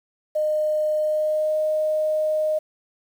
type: tone with pitch glide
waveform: sine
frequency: 612 to 618 Hz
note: D#5 to D#5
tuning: -29 to -12 cents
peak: -19 dBFS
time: 0.35-2.59 s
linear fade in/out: 10 ms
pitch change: +17 cents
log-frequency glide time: 0.96-1.58 s
effects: 8-bit